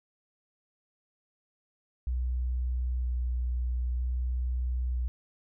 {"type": "tone with vibrato", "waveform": "sine", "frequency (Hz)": 61.7, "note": "B1", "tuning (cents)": -1, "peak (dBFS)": -27, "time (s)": [2.07, 5.08], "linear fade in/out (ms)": 0, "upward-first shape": "square", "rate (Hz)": 0.52, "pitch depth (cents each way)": 11, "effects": []}